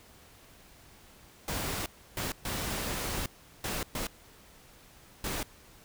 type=noise bursts at uneven times; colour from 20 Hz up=pink; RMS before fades=-34 dBFS; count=6; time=1.48-1.86 / 2.17-2.32 / 2.45-3.26 / 3.64-3.83 / 3.95-4.07 / 5.24-5.43 s; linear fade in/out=2 ms; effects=pink hiss -56 dBFS RMS until 5.84 s